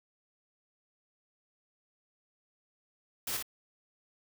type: noise with echo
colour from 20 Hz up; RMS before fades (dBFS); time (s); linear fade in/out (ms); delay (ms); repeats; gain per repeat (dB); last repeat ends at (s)
white; -35; 3.27-3.37; 5; 56; 1; -3; 3.426
effects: none